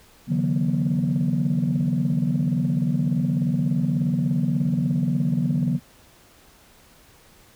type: tone cluster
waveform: sine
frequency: 140.7 / 157.5 / 181 / 239.4 Hz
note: C#3 / D#3 / F#3 / A#3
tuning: +26 / +21 / -38 / +46 cents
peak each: -24 dBFS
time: 0.27-5.8 s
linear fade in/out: 50 ms
effects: tanh soft clip ceiling -13 dBFS + pink hiss -53 dBFS RMS until 7.55 s